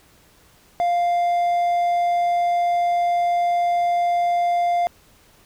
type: tone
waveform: triangle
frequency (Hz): 698.5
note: F5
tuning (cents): 0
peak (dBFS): -15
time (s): 0.8-4.87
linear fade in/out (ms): 0
effects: pink hiss -54 dBFS RMS until 5.45 s